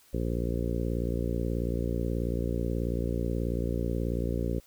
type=harmonic tone; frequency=58.4 Hz; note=A#1; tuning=4 cents sharp; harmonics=1 / 2 / 3 / 4 / 5 / 6 / 7 / 8 / 9; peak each=-31 / -34 / -36 / -37 / -38 / -39 / -39 / -40 / -41 dBFS; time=0.13-4.6 s; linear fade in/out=10 ms; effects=white hiss -60 dBFS RMS until 4.66 s